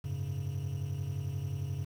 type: chord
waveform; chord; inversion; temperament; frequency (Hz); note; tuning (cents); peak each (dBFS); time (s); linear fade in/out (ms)
triangle; F# suspended second; none; equal; 92.5 / 103.83 / 138.59; F#2 / G#2 / C#3; 0 / 0 / 0; -36 / -37 / -34; 0.04-1.85; 10
effects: 9-bit